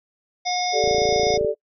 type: harmonic tone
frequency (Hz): 722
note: F#5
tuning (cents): -43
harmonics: 1 / 3 / 5 / 7 / 8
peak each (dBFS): -23 / -30 / -32 / -28 / -32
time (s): 0.45-1.38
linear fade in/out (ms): 20
type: chord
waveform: sine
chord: G suspended second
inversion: none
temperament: equal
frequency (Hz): 392 / 440 / 587.3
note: G4 / A4 / D5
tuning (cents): 0 / 0 / 0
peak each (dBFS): -26 / -21 / -23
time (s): 0.72-1.55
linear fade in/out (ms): 50
type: click train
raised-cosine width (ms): 3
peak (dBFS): -19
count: 18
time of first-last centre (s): 0.84-1.447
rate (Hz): 28
effects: noise-tail reverb RT60 0.1 s tail -25 dB re dry